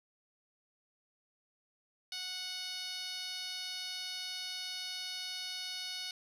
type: tone with band-pass filter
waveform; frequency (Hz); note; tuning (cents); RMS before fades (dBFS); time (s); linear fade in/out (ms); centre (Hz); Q
10% pulse; 737; F#5; -7; -41; 2.12-6.11; 2; 4800; 1.6
effects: none